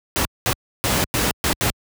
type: noise bursts at uneven times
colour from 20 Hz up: pink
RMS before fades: -19 dBFS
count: 6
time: 0.16-0.25 / 0.46-0.53 / 0.84-1.04 / 1.14-1.31 / 1.44-1.53 / 1.61-1.7 s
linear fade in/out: 0 ms
effects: high-pass 60 Hz 12 dB/octave